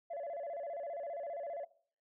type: tone with vibrato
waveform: sine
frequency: 622.3 Hz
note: D#5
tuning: in tune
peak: -37 dBFS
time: 0.1-1.65 s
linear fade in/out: 10 ms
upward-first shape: square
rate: 15 Hz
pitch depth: 150 cents each way
effects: noise-tail reverb RT60 0.5 s tail -19 dB re dry + tanh soft clip ceiling -36 dBFS